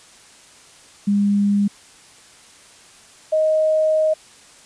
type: tone pair in turn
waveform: sine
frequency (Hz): 202.6 / 625.6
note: G#3 / D#5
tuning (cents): -43 / +9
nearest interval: octave + minor sixth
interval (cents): 1952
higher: second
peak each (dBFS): -14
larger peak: neither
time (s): 1.07-1.68 / 3.32-4.14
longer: second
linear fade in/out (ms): 10
effects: white hiss -47 dBFS RMS until 4.65 s + resampled to 22050 Hz